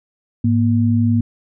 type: tone pair together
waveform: sine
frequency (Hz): 105.44 / 236.7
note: G#2 / A#3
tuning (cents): +27 / +27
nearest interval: octave + major second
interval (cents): 1400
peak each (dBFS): -15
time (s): 0.44-1.21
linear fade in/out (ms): 5
effects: none